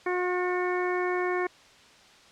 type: harmonic tone with a mistuned harmonic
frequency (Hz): 360.6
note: F#4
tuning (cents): -45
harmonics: 1 / 2 / 3 / 4 / 5 / 6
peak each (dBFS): -27 / -34 / -34 / -39 / -35 / -37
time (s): 0.06-1.47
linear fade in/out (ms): 5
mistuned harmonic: 6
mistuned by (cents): +37
effects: white hiss -54 dBFS RMS until 2.31 s + low-pass 5000 Hz 12 dB/octave